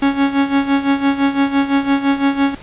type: tone with tremolo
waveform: 45% pulse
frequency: 277.2 Hz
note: C#4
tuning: in tune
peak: -10 dBFS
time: 0.02-2.55 s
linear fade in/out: 5 ms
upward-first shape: sine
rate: 5.9 Hz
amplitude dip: 75%
effects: pink hiss -38 dBFS RMS until 2.62 s + resampled to 8000 Hz